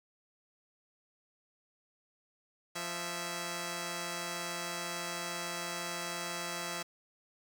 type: tone pair together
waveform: 5% pulse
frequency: 173.7 / 656.9 Hz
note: F3 / E5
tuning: -9 / -6 cents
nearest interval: octave + major seventh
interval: 2303 cents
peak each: -28 dBFS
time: 2.75-6.83 s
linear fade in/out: 10 ms
effects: none